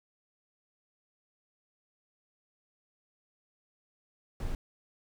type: noise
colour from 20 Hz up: brown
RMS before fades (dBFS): -33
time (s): 4.4-4.55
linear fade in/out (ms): 2
effects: none